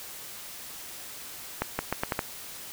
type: accelerating click train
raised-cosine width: 0.5 ms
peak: -11 dBFS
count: 6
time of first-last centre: 1.62-2.191 s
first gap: 170 ms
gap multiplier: 0.8
effects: white hiss -42 dBFS RMS until 2.72 s